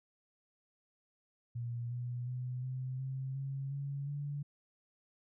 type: tone with pitch steps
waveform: sine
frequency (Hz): 119 / 122.27 / 125.64 / 129.1 / 132.65 / 136.3 / 140.05 / 143.91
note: A#2 / B2 / B2 / C3 / C3 / C#3 / C#3 / D3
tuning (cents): +36 / -17 / +30 / -23 / +24 / -29 / +18 / -35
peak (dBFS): -36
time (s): 1.55-4.43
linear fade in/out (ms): 10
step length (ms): 360
effects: none